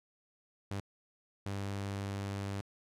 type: tone bursts at uneven times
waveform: sawtooth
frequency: 99.3 Hz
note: G2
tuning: 23 cents sharp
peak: -32 dBFS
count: 2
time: 0.71-0.8 / 1.46-2.61 s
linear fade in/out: 0 ms
effects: low-pass 10000 Hz 12 dB/octave